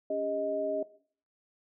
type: tone cluster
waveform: sine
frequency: 281 / 402.8 / 626 Hz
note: C#4 / G4 / D#5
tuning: +24 / +47 / +10 cents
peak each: -38 / -36 / -30 dBFS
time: 0.1-0.83 s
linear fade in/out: 5 ms
effects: noise-tail reverb RT60 0.5 s tail -18 dB re dry